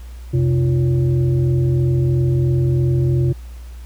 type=tone with frequency modulation; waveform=sine; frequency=130 Hz; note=C3; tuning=11 cents flat; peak=-13 dBFS; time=0.33-3.33 s; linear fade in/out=10 ms; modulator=217 Hz; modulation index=0.69; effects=added 60 Hz sine -31 dBFS peak until 3.85 s + pink hiss -49 dBFS RMS until 3.85 s